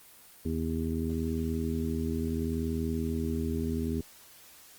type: harmonic tone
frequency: 80.7 Hz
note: E2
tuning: 36 cents flat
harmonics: 1 / 2 / 3 / 4 / 5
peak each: -33 / -37 / -32 / -39 / -37 dBFS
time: 0.45-4.01 s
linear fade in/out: 5 ms
effects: white hiss -54 dBFS RMS until 4.78 s + Opus 24 kbps